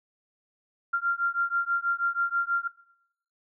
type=beating tone pair; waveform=sine; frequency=1384 / 1390.2 Hz; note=F6 / F6; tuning=-16 / -8 cents; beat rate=6.2 Hz; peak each=-27 dBFS; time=0.93-2.68 s; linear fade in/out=10 ms; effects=noise-tail reverb RT60 0.8 s tail -21 dB re dry